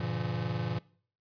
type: chord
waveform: square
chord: G diminished seventh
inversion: none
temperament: just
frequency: 98 / 117.6 / 141.12 / 169.34 Hz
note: G2 / Bb2 / Db3 / Fb3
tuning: 0 / +16 / +31 / +47 cents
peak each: -40 / -35 / -39 / -37 dBFS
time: 0-0.79 s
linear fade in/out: 5 ms
effects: noise-tail reverb RT60 0.5 s tail -21 dB re dry + resampled to 11025 Hz